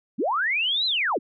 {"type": "linear two-way sweep", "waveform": "sine", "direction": "up then down", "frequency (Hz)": [164.81, 4120, 164.81], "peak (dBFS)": -21, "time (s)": [0.18, 1.19], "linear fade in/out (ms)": 20, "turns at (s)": 0.86, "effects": []}